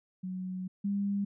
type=tone pair in turn; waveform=sine; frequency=185 / 200.5 Hz; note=F#3 / G3; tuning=0 / +39 cents; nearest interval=minor second; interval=139 cents; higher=second; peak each=-34 / -28 dBFS; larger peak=second; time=0.23-0.68 / 0.84-1.25 s; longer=first; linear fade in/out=10 ms; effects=none